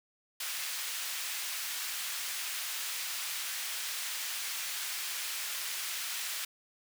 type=high-pass noise; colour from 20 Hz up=pink; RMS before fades=-37 dBFS; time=0.4-6.45 s; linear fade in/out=5 ms; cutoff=2000 Hz; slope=12 dB/octave; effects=none